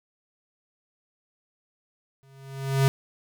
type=tone with exponential growth; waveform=square; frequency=135.7 Hz; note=C#3; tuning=36 cents flat; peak=-16 dBFS; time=2.23-2.88 s; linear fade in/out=0 ms; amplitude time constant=140 ms; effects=none